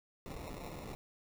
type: noise with sample-and-hold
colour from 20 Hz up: pink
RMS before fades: -45 dBFS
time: 0.26-0.95 s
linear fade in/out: 0 ms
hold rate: 1575 Hz
effects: none

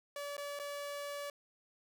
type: tone with dropouts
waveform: sawtooth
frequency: 574 Hz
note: D5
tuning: 40 cents flat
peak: -36 dBFS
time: 0.16-1.3 s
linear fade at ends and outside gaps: 2 ms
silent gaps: 0.368-0.379 / 0.591-0.597 s
effects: none

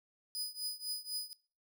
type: tone with tremolo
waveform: sawtooth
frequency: 4978 Hz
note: D#8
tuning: in tune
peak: -31 dBFS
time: 0.35-1.33 s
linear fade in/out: 0 ms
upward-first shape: triangle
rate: 4 Hz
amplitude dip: 95%
effects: noise-tail reverb RT60 0.4 s tail -21 dB re dry

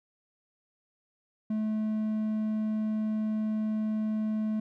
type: tone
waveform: triangle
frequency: 216.1 Hz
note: A3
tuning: 31 cents flat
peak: -25 dBFS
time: 1.5-4.6 s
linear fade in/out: 5 ms
effects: none

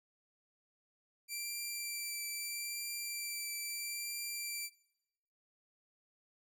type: tone with vibrato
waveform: 10% pulse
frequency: 2349 Hz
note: D7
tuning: in tune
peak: -30 dBFS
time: 1.28-4.7 s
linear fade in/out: 50 ms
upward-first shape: triangle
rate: 0.77 Hz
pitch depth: 16 cents each way
effects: noise-tail reverb RT60 0.9 s tail -24 dB re dry

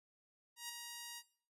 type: tone with ADSR envelope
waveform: 5% pulse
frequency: 948 Hz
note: A#5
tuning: 29 cents sharp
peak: -30 dBFS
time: 0.56-1.23 s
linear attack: 130 ms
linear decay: 11 ms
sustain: -5 dB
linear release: 52 ms
effects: noise-tail reverb RT60 0.5 s tail -18 dB re dry + resampled to 32000 Hz

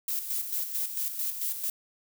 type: noise with tremolo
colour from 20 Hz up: violet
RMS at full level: -30 dBFS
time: 0.08-1.7 s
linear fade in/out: 2 ms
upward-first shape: square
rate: 4.5 Hz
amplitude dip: 55%
effects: none

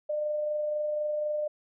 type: tone with amplitude modulation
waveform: sine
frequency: 601 Hz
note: D5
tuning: 40 cents sharp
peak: -26 dBFS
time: 0.09-1.48 s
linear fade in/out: 10 ms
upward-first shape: sine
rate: 24 Hz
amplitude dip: 25%
effects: none

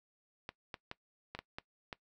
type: clicks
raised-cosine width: 0.3 ms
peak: -25 dBFS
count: 7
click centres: 0.491 / 0.742 / 0.914 / 1.35 / 1.39 / 1.585 / 1.928 s
effects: noise-tail reverb RT60 0.1 s tail -20 dB re dry

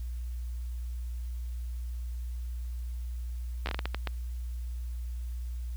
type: slowing click train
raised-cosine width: 0.3 ms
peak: -16 dBFS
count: 9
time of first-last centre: 3.66-4.073 s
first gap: 12 ms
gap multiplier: 1.4
effects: added 60 Hz sine -33 dBFS peak until 5.76 s + white hiss -60 dBFS RMS until 5.76 s

